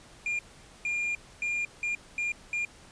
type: tone bursts at uneven times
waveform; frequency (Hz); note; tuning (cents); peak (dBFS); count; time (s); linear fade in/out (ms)
triangle; 2407; D7; +42; -26; 6; 0.26-0.39 / 0.85-1.15 / 1.42-1.65 / 1.83-1.95 / 2.18-2.32 / 2.53-2.65; 2
effects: pink hiss -53 dBFS RMS until 2.91 s + resampled to 22050 Hz